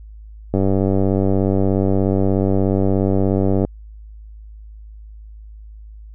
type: click train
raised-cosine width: 2 ms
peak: -5 dBFS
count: 302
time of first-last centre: 0.54-3.65 s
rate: 96.8 Hz
effects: added 53 Hz sine -35 dBFS peak until 6.14 s